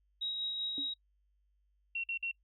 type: tone with tremolo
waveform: sine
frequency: 3812 Hz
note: A#7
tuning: 38 cents sharp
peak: -33 dBFS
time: 0.21-0.94 s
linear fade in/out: 10 ms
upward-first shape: sine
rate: 5.2 Hz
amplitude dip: 30%
type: tone with exponential decay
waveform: sine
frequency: 280.7 Hz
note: C#4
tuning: 22 cents sharp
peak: -37 dBFS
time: 0.78-0.91 s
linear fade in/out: 1 ms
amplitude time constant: 28 ms
type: tone bursts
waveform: sine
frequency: 2730 Hz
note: F7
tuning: 40 cents flat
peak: -33 dBFS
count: 3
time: 1.95-2.314 s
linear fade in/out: 5 ms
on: 88 ms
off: 50 ms
effects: noise-tail reverb RT60 0.1 s tail -26 dB re dry + added 50 Hz sine -70 dBFS peak until 2.43 s